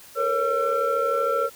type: tone cluster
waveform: sine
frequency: 442.1 / 475.1 / 551 / 1349 Hz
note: A4 / A#4 / C#5 / E6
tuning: +8 / +33 / -11 / +40 cents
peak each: -30 / -25 / -24 / -23 dBFS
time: 0.15-1.5 s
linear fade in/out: 50 ms
effects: tanh soft clip ceiling -14 dBFS + white hiss -47 dBFS RMS until 1.55 s